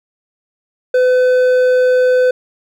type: tone with hard clipping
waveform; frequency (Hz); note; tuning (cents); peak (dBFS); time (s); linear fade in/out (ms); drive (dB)
triangle; 505; B4; +39; -10; 0.94-2.31; 5; 9
effects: none